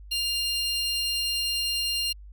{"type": "tone pair together", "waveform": "40% pulse", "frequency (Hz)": [2800, 4195], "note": ["F7", "C8"], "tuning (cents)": [4, 4], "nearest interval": "perfect fifth", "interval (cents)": 700, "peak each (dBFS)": -27, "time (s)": [0.11, 2.13], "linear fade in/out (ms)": 10, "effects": ["added 50 Hz sine -42 dBFS peak until 2.32 s"]}